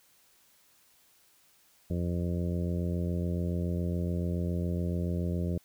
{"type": "harmonic tone", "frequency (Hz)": 87.1, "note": "F2", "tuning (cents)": -4, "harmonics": [1, 2, 3, 4, 5, 6, 7], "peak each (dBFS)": [-31, -32, -41, -40, -43, -44, -45], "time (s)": [1.9, 5.58], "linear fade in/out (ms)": 5, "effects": ["white hiss -64 dBFS RMS until 5.64 s"]}